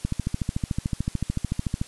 click train, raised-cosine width 5 ms, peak -12 dBFS, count 25, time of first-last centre 0.05-1.815 s, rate 13.6 Hz, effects white hiss -47 dBFS RMS until 1.87 s + resampled to 24000 Hz

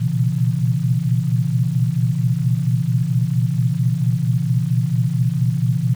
sine tone cluster, 119.2 / 123.6 / 137.8 / 167.3 Hz, A#2 / B2 / C#3 / E3, +39 / +2 / -10 / +26 cents, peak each -21 dBFS, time 0-5.95 s, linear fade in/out 20 ms, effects 7-bit

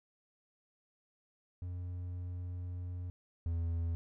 triangle tone pair in turn, 89.2 / 83.93 Hz, F2 / E2, +37 / +32 cents, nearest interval minor second, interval 105 cents, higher first, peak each -36 / -30 dBFS, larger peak second, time 1.62-3.1 / 3.46-3.95 s, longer first, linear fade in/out 0 ms, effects none

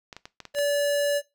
clicks, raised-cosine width 0.2 ms, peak -22 dBFS, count 7, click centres 0.128 / 0.166 / 0.255 / 0.403 / 0.453 / 0.549 / 0.587 s
square tone, 576 Hz, D5, 34 cents flat, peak -22 dBFS, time 0.54-1.22 s, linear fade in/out 50 ms
effects noise-tail reverb RT60 0.2 s tail -18 dB re dry

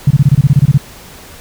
sine tone bursts, 140 Hz, C#3, 18 cents sharp, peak -3 dBFS, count 12, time 0.07-0.777 s, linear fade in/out 5 ms, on 36 ms, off 25 ms, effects pink hiss -35 dBFS RMS until 1.4 s

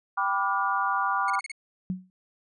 sine chord, G dominant seventh, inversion none, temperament equal with one note detuned, 784 / 987.8 / 1174.7 / 1426.3 Hz, G5 / B5 / D6 / F6, 0 / 0 / 0 / +36 cents, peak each -30 / -29 / -27 / -30 dBFS, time 0.17-1.4 s, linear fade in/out 10 ms
40% pulse tone bursts, 2190 Hz, C#7, 22 cents flat, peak -33 dBFS, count 5, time 1.28-1.517 s, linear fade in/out 2 ms, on 21 ms, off 33 ms
sine tone with exponential decay, 185 Hz, F#3, in tune, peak -23 dBFS, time 1.9-2.1 s, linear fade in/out 0 ms, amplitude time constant 42 ms
effects resampled to 24000 Hz

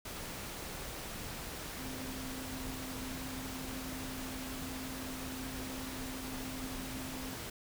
sine tone in noise, 260.3 Hz, C4, 9 cents flat, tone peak -43 dBFS, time 1.78-7.34 s, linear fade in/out 5 ms, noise pink, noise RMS -43 dBFS, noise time 0.05-7.5 s, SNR -3 dB, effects none

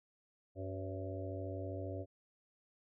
harmonic tone with a mistuned harmonic, 94.9 Hz, F#2, 44 cents sharp, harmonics 1 / 3 / 4 / 5 / 6 / 7, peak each -42 / -47 / -48 / -50 / -47 / -50 dBFS, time 0.55-2.06 s, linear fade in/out 50 ms, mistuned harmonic 5, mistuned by +79 cents, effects none

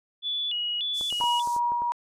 sine tone with vibrato, 3165 Hz, G7, 16 cents sharp, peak -26 dBFS, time 0.22-1.43 s, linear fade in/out 50 ms, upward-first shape square, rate 1.7 Hz, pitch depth 150 cents each way
pink high-pass noise, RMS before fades -39 dBFS, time 0.93-1.6 s, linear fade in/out 50 ms, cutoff 5800 Hz, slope 24 dB/octave
clicks, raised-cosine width 1 ms, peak -27 dBFS, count 8, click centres 1.011 / 1.126 / 1.203 / 1.239 / 1.474 / 1.564 / 1.72 / 1.82 s
sine tone with tremolo, 956 Hz, A#5, 43 cents sharp, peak -22 dBFS, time 1.21-1.92 s, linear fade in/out 0 ms, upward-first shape sine, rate 2.9 Hz, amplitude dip 25%
effects low-pass 9000 Hz 12 dB/octave

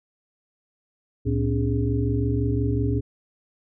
sine tone cluster, 68.4 / 113 / 261.6 / 287.2 / 412.2 Hz, C#2 / A2 / C4 / D4 / G#4, -23 / +47 / 0 / -39 / -13 cents, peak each -27 / -23 / -30 / -28 / -30 dBFS, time 1.25-3.01 s, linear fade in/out 20 ms, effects none

